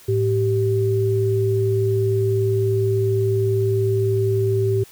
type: tone pair together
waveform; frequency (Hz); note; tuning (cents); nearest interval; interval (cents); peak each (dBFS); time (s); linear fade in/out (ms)
sine; 108.93 / 388.2; A2 / G4; -17 / -17; octave + minor seventh; 2200; -19 / -19; 0.08-4.84; 10
effects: white hiss -47 dBFS RMS until 4.91 s